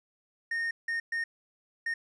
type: tone bursts at uneven times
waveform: triangle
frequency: 1841 Hz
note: A#6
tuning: 22 cents flat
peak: -27 dBFS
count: 4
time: 0.51-0.71 / 0.88-1 / 1.12-1.24 / 1.86-1.94 s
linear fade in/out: 5 ms
effects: resampled to 22050 Hz + 11-bit